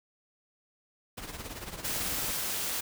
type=noise with tremolo; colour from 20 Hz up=pink; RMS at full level=-38 dBFS; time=1.17-2.32 s; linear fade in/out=10 ms; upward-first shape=triangle; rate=18 Hz; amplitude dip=70%
type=noise; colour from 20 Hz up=white; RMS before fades=-33 dBFS; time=1.84-2.81 s; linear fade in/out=10 ms
effects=none